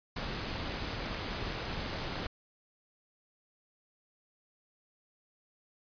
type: noise with amplitude modulation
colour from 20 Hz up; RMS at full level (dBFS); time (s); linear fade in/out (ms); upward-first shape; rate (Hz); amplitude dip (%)
pink; -35; 0.16-2.27; 5; sine; 207; 40
effects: resampled to 11025 Hz